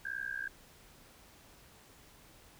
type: tone with amplitude modulation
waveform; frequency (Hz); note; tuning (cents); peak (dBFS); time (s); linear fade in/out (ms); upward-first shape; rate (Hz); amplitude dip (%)
sine; 1604; G6; +39; -32; 0.05-0.48; 5; sine; 62; 95
effects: pink hiss -59 dBFS RMS until 2.59 s